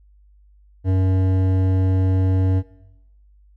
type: tone with hard clipping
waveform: triangle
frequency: 94 Hz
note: F#2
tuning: 28 cents sharp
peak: -17 dBFS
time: 0.84-2.63 s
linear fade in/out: 50 ms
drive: 16 dB
effects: noise-tail reverb RT60 0.9 s tail -19 dB re dry + added 50 Hz sine -49 dBFS peak until 3.56 s